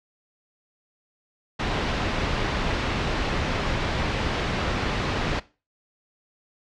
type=low-pass noise; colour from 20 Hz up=pink; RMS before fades=-26 dBFS; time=1.59-5.4 s; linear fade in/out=10 ms; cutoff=3800 Hz; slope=12 dB/octave; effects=noise-tail reverb RT60 0.3 s tail -18 dB re dry + low-pass 6000 Hz 12 dB/octave